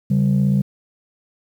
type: tone pair together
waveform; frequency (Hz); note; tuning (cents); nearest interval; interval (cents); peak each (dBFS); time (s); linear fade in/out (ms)
sine; 138.59 / 195.54; C#3 / G3; 0 / -4; tritone; 596; -15; 0.1-0.62; 10
effects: tanh soft clip ceiling -10 dBFS + 8-bit